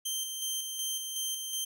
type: tone with tremolo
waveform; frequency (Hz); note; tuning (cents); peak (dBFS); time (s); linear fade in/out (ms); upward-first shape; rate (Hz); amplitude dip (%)
15% pulse; 3136; G7; 0; -24; 0.05-1.65; 10; square; 2.7; 40
effects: none